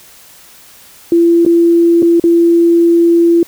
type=tone with dropouts; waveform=sine; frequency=338.8 Hz; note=E4; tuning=48 cents sharp; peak=-5 dBFS; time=1.12-3.43 s; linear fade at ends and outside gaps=2 ms; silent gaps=1.451-1.462 / 2.022-2.027 / 2.198-2.239 s; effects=white hiss -40 dBFS RMS until 3.47 s